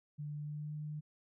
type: tone with pitch glide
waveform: sine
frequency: 148.1 to 150.86 Hz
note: D3 to D3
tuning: +15 to +47 cents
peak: -39 dBFS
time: 0.18-1.01 s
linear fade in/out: 20 ms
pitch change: +32 cents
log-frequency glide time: 0.39-0.72 s
effects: none